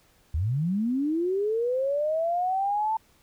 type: linear sweep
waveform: sine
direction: up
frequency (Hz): 69.3 to 893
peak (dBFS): -23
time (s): 0.34-2.97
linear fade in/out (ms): 5
effects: pink hiss -62 dBFS RMS until 3.22 s